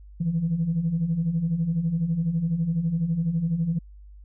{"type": "beating tone pair", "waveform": "sine", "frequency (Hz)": [157.1, 169.1], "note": ["D#3", "E3"], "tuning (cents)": [17, 44], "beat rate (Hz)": 12, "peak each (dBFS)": [-28, -22], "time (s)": [0.2, 3.79], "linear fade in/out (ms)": 10, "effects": ["tanh soft clip ceiling -16 dBFS", "added 50 Hz sine -43 dBFS peak until 4.24 s"]}